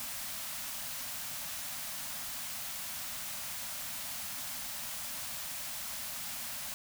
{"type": "band-stop noise", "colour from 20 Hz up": "white", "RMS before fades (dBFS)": -40, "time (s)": [0, 6.74], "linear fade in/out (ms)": 0, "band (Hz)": [280, 550], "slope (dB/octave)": 96, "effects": []}